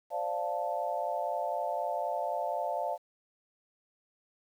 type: chord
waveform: sine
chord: D minor seventh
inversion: third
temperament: equal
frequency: 523.3 / 587.3 / 698.5 / 880 Hz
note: C5 / D5 / F5 / A5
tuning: 0 / 0 / 0 / 0 cents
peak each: -39 / -35 / -34 / -36 dBFS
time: 0.1-2.98 s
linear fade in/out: 50 ms
effects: 10-bit